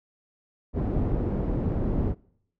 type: low-pass noise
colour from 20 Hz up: pink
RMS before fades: -26 dBFS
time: 0.73-2.15 s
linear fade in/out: 50 ms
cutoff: 410 Hz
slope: 12 dB/octave
effects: noise-tail reverb RT60 0.7 s tail -24 dB re dry